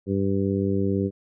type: harmonic tone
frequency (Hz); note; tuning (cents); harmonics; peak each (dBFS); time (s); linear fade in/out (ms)
98; G2; 0; 1 / 2 / 3 / 4 / 5; -27 / -25 / -28 / -27 / -32; 0.06-1.11; 50
effects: none